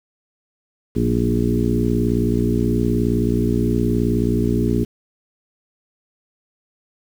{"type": "harmonic tone with a mistuned harmonic", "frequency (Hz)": 59, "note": "A#1", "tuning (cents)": 22, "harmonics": [1, 2, 3, 4, 5, 6, 7], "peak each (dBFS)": [-24, -22, -26, -21, -24, -25, -25], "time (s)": [0.95, 4.85], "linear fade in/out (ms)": 20, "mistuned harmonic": 3, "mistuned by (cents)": 41, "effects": ["7-bit"]}